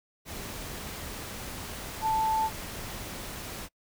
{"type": "tone in noise", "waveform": "sine", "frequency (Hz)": 880, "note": "A5", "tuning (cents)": 0, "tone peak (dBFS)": -24, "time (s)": [2.01, 2.5], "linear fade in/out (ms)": 50, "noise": "pink", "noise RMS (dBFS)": -39, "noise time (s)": [0.25, 3.69], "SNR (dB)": 12, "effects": ["noise-tail reverb RT60 0.1 s tail -24 dB re dry"]}